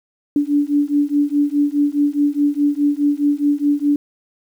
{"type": "beating tone pair", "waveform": "sine", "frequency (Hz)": [287.5, 292.3], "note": ["D4", "D4"], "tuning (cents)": [-37, -8], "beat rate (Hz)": 4.8, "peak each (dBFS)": -17, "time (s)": [0.36, 3.96], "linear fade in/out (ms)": 2, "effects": ["8-bit"]}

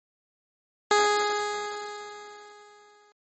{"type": "tone with exponential decay", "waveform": "15% pulse", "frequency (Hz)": 415.3, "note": "G#4", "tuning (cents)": 0, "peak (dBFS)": -11, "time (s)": [0.91, 3.12], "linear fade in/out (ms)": 1, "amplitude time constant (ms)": 480, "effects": ["MP3 32 kbps"]}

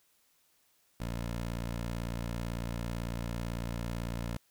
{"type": "tone", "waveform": "15% pulse", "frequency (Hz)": 58, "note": "A#1", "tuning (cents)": -8, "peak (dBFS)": -28, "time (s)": [1, 4.37], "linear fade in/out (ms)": 5, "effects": ["white hiss -70 dBFS RMS until 4.5 s"]}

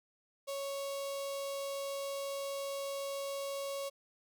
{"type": "tone with notch filter", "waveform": "sawtooth", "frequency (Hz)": 554.4, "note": "C#5", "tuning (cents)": 0, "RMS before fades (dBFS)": -39, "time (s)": [0.47, 3.9], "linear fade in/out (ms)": 20, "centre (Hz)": 1700, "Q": 1, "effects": []}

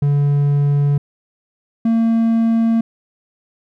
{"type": "tone pair in turn", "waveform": "triangle", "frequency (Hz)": [143.4, 227.6], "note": ["D3", "A#3"], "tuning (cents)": [-41, -41], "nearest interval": "minor sixth", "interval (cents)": 800, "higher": "second", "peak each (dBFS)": -10, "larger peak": "neither", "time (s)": [[0.02, 0.98], [1.85, 2.81]], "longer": "neither", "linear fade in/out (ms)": 5, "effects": []}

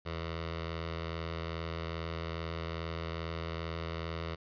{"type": "tone with notch filter", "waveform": "10% pulse", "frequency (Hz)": 82.41, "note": "E2", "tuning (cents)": 0, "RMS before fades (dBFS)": -38, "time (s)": [0.05, 4.36], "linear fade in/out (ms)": 20, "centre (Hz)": 260, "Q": 0.9, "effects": ["resampled to 11025 Hz", "11-bit"]}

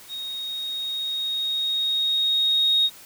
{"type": "tone with level ramp", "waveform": "sine", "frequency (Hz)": 3742, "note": "A#7", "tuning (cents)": 6, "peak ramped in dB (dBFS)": [-30, -15], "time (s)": [0.08, 2.9], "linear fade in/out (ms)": 50, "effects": ["tanh soft clip ceiling -11 dBFS", "white hiss -46 dBFS RMS until 3.05 s"]}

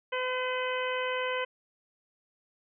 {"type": "harmonic tone", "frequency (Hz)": 508, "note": "B4", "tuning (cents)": 49, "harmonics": [1, 2, 3, 4, 5, 6], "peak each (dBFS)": [-32, -35, -37, -38, -39, -40], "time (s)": [0.12, 1.45], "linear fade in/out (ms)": 10, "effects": []}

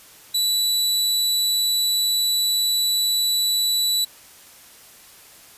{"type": "tone", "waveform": "sawtooth", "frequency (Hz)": 3951, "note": "B7", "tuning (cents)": 0, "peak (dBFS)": -15, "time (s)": [0.34, 4.05], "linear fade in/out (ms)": 10, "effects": ["white hiss -47 dBFS RMS until 5.57 s", "resampled to 32000 Hz"]}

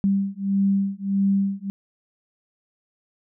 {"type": "beating tone pair", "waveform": "sine", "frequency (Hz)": [196, 197.6], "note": ["G3", "G3"], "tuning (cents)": [0, 14], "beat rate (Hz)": 1.6, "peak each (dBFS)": -22, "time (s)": [0.04, 1.7], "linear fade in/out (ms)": 0, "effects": []}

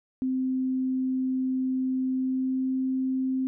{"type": "tone with pitch glide", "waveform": "sine", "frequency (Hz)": [259.5, 261.3], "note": ["C4", "C4"], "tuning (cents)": [-14, -2], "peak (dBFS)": -24, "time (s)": [0.22, 3.47], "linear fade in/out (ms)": 0, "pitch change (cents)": 12, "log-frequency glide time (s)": [2.13, 2.75], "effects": []}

